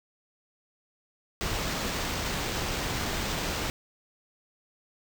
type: noise with sample-and-hold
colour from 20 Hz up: pink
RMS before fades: -31 dBFS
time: 1.41-3.7 s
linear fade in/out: 0 ms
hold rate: 11025 Hz
effects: none